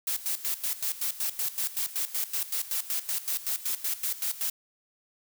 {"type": "noise with tremolo", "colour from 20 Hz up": "blue", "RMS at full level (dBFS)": -29, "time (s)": [0.07, 4.5], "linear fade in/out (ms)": 5, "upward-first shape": "square", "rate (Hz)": 5.3, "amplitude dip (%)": 80, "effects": []}